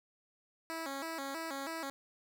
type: tone with vibrato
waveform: 10% pulse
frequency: 299.3 Hz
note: D4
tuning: 33 cents sharp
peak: -30 dBFS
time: 0.7-1.9 s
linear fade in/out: 0 ms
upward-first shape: square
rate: 3.1 Hz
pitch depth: 150 cents each way
effects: none